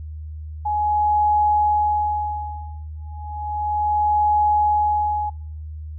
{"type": "tone with tremolo", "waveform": "sine", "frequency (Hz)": 839, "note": "G#5", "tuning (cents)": 17, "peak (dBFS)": -14, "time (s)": [0.65, 5.3], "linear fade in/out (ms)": 10, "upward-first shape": "sine", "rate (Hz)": 0.33, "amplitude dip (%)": 100, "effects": ["noise-tail reverb RT60 0.5 s tail -22 dB re dry", "added 77 Hz sine -30 dBFS peak until 5.98 s"]}